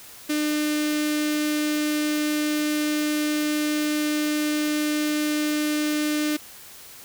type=tone with notch filter; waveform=sawtooth; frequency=300.8 Hz; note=D4; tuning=42 cents sharp; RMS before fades=-24 dBFS; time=0.29-6.37 s; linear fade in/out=10 ms; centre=840 Hz; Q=0.68; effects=white hiss -44 dBFS RMS until 7.04 s